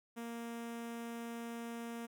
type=tone with notch filter; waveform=sawtooth; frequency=233.1 Hz; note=A#3; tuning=in tune; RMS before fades=-44 dBFS; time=0.16-2.07 s; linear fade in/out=20 ms; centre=4400 Hz; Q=2; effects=none